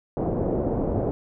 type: low-pass noise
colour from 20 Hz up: white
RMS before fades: -25 dBFS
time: 0.17-1.11 s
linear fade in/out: 0 ms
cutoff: 580 Hz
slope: 24 dB/octave
effects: none